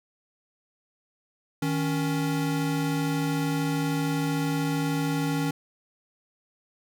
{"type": "tone pair together", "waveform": "square", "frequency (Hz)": [156.67, 278.8], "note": ["D#3", "C#4"], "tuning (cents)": [12, 10], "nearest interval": "minor seventh", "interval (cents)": 998, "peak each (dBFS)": -28, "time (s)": [1.62, 5.51], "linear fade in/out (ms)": 5, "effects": []}